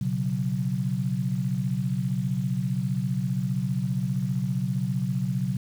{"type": "chord", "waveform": "sine", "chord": "B suspended second", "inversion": "none", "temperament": "equal", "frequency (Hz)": [123.47, 138.59, 185], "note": ["B2", "C#3", "F#3"], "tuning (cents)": [0, 0, 0], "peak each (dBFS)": [-29, -28, -28], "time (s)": [0.01, 5.57], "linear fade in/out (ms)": 5, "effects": ["8-bit"]}